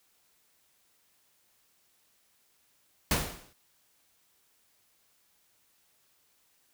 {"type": "noise with exponential decay", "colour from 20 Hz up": "pink", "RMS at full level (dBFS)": -24, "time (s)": [3.11, 3.53], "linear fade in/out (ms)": 2, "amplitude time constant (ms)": 91, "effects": ["white hiss -69 dBFS RMS until 6.73 s"]}